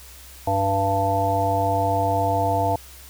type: harmonic tone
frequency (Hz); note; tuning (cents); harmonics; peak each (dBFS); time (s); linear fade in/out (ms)
98; G2; 0; 1 / 3 / 5 / 7 / 9; -25 / -30 / -28 / -22 / -24; 0.47-2.76; 5
effects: added 65 Hz sine -45 dBFS peak until 3.09 s + white hiss -45 dBFS RMS until 3.09 s